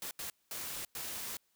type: noise bursts at uneven times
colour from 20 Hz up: white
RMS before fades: -41 dBFS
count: 4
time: 0.02-0.11 / 0.19-0.3 / 0.51-0.85 / 0.95-1.37 s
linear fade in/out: 2 ms
effects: white hiss -75 dBFS RMS until 1.55 s